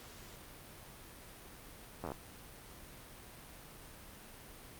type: slowing click train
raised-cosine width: 1 ms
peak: -26 dBFS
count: 7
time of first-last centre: 2.04-2.119 s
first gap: 11 ms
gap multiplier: 1.07
effects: pink hiss -53 dBFS RMS until 4.79 s + Opus 48 kbps